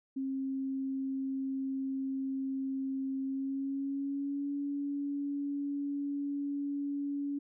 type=tone with pitch glide; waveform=sine; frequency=267.9 to 283.8 Hz; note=C4 to C#4; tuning=+41 to +41 cents; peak=-32 dBFS; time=0.16-7.39 s; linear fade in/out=10 ms; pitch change=+100 cents; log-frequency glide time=3.23-4.51 s; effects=none